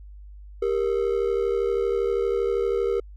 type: ring-modulated tone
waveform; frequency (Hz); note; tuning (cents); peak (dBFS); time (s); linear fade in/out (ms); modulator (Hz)
triangle; 433; A4; -28; -16; 0.62-3; 5; 36.3
effects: added 50 Hz sine -40 dBFS peak until 3.16 s + Opus 48 kbps